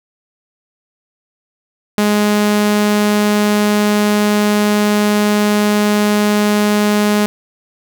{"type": "tone", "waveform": "sawtooth", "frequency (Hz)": 208.4, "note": "G#3", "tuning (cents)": 6, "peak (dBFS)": -7, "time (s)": [1.98, 7.26], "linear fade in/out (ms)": 0, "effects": []}